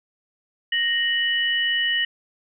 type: tone pair together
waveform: sine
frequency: 1864.7 / 2958 Hz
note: A#6 / F#7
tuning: 0 / -1 cents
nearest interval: minor sixth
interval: 799 cents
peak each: -22 dBFS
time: 0.72-2.05 s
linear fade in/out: 5 ms
effects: none